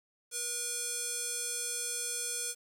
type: tone with band-pass filter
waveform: square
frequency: 480 Hz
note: B4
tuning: 49 cents flat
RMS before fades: -36 dBFS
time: 0.31-2.55 s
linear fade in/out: 50 ms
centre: 8200 Hz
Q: 2.4
effects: 9-bit